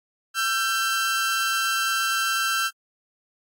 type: tone pair together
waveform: sawtooth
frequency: 1345.8 / 1568 Hz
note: E6 / G6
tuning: +35 / 0 cents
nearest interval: minor third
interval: 265 cents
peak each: -21 dBFS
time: 0.34-2.71 s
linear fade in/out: 50 ms
effects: AAC 64 kbps